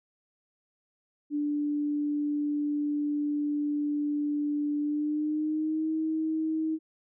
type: tone with pitch glide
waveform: sine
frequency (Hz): 293.7 to 316.6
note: D4 to D#4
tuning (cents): 0 to +30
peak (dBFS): -26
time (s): 1.3-6.79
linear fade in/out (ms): 50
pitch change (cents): +130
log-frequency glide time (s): 4.79-5.9
effects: none